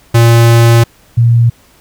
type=tone pair in turn; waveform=square / sine; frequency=116.54 / 117.49 Hz; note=A#2 / A#2; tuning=0 / +14 cents; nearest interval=unison; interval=14 cents; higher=second; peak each=-4 dBFS; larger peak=neither; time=0.14-0.84 / 1.17-1.5 s; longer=first; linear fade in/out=10 ms; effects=pink hiss -46 dBFS RMS until 1.8 s